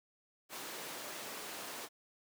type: high-pass noise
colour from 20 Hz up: pink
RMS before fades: -45 dBFS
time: 0.49-1.89 s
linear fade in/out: 50 ms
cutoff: 370 Hz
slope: 12 dB/octave
effects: none